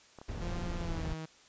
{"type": "clicks", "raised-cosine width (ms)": 1, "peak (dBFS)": -33, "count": 2, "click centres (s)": [0.187, 0.215]}
{"type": "noise", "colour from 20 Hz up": "brown", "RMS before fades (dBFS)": -37, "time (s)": [0.28, 1.14], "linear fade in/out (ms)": 10}
{"type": "tone with pitch glide", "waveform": "sawtooth", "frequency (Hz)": [173.5, 159.1], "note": ["F3", "D#3"], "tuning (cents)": [-11, 39], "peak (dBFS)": -35, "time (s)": [0.41, 1.26], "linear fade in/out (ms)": 10, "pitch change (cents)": -150, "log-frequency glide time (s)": [0.77, 1.06]}
{"effects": ["white hiss -60 dBFS RMS until 1.48 s", "resampled to 16000 Hz"]}